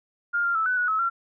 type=tone with pitch steps; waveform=sine; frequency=1409 / 1392 / 1313 / 1498 / 1463 / 1291 / 1367 Hz; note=F6 / F6 / E6 / F#6 / F#6 / E6 / F6; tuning=+15 / -6 / -7 / +21 / -20 / -37 / -37 cents; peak=-21 dBFS; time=0.33-1.1 s; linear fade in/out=20 ms; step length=110 ms; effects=none